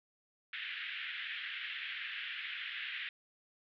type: band-pass noise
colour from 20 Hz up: pink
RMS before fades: -42 dBFS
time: 0.53-3.09 s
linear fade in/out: 2 ms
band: 1600 to 3400 Hz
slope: 48 dB/octave
effects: none